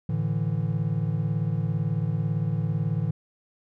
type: chord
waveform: triangle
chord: A suspended fourth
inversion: none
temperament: equal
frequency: 110 / 146.83 / 164.81 Hz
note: A2 / D3 / E3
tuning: 0 / 0 / 0 cents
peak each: -26 dBFS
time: 0.09-3.11 s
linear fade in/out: 5 ms
effects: none